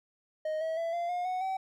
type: tone with pitch steps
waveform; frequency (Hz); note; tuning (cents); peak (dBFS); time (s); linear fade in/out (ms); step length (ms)
triangle; 622.3 / 643.9 / 666.2 / 689.3 / 713.2 / 737.9 / 763.5; D#5 / E5 / E5 / F5 / F5 / F#5 / G5; 0 / -41 / +18 / -23 / +36 / -5 / -46; -28; 0.45-1.57; 5; 160
effects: none